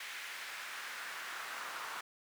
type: noise with high-pass filter sweep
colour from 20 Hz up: brown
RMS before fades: -44 dBFS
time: 0-2.01 s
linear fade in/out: 5 ms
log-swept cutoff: 2000 to 1200 Hz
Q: 1.8
effects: none